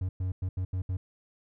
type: tone bursts at uneven times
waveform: triangle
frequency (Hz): 92.5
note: F#2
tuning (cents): 0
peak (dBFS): -26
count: 6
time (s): 0.01-0.09 / 0.2-0.32 / 0.42-0.49 / 0.57-0.65 / 0.73-0.82 / 0.89-0.97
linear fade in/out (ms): 5
effects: none